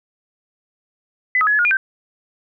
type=tone with pitch steps; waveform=sine; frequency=2008 / 1269 / 1685 / 1706 / 1432 / 2426 / 1558 Hz; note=B6 / D#6 / G#6 / G#6 / F6 / D#7 / G6; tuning=+28 / +34 / +25 / +46 / +43 / -44 / -11 cents; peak=-13 dBFS; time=1.35-1.77 s; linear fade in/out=2 ms; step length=60 ms; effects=none